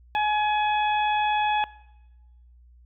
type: harmonic tone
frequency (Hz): 844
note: G#5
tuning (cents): +28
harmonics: 1 / 2 / 3 / 4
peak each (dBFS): -22 / -31 / -31 / -35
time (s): 0.15-1.64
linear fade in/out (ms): 0
effects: noise-tail reverb RT60 1.0 s tail -20 dB re dry + added 60 Hz sine -50 dBFS peak until 2.85 s